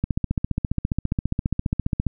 click train, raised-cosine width 5 ms, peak -9 dBFS, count 31, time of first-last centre 0.04-2.067 s, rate 14.8 Hz, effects none

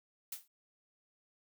blue noise with exponential decay, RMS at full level -37 dBFS, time 0.32-0.48 s, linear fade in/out 5 ms, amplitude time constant 33 ms, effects none

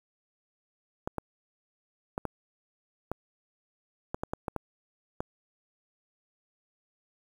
clicks, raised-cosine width 1 ms, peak -17 dBFS, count 11, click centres 1.075 / 1.183 / 2.179 / 2.253 / 3.116 / 4.145 / 4.235 / 4.335 / 4.482 / 4.563 / 5.205 s, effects 8-bit

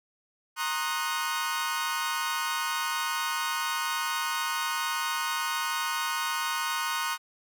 sawtooth chord, C half-diminished seventh, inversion third, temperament equal with one note detuned, 932.3 / 1073.4 / 1244.5 / 1480 Hz, Bb5 / C6 / Eb6 / Gb6, 0 / +44 / 0 / 0 cents, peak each -30 dBFS, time 0.56-7.18 s, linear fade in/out 50 ms, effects none

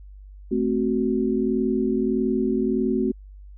sine chord, F# diminished, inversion first, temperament equal with one note detuned, 220 / 261.6 / 371.7 Hz, A3 / C4 / F#4, 0 / 0 / +8 cents, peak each -24 dBFS, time 0.51-3.12 s, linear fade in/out 10 ms, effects added 49 Hz sine -40 dBFS peak until 3.57 s

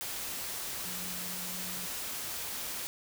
sine tone in noise, 181.2 Hz, F#3, 36 cents flat, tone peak -46 dBFS, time 0.85-1.86 s, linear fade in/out 0 ms, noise white, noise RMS -38 dBFS, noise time 0.01-2.87 s, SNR -11 dB, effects none

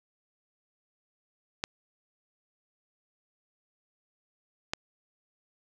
clicks, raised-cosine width 0.2 ms, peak -12 dBFS, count 2, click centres 1.639 / 4.735 s, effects none

